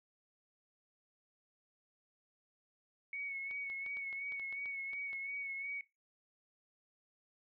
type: tone with vibrato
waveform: sine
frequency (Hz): 2217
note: C#7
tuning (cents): 0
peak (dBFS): -39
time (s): 3.13-5.81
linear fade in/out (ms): 2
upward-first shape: sine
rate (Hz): 2.8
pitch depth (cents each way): 34
type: clicks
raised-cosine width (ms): 0.3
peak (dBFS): -38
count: 11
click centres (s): 3.511 / 3.7 / 3.863 / 3.97 / 4.128 / 4.322 / 4.397 / 4.526 / 4.658 / 4.933 / 5.131
effects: noise-tail reverb RT60 0.2 s tail -17 dB re dry